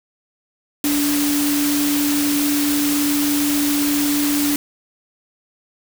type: tone in noise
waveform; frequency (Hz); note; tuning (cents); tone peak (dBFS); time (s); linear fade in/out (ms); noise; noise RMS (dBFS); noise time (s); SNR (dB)
sine; 290; D4; -22; -17; 0.84-4.56; 2; white; -23; 0.84-4.56; +3
effects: none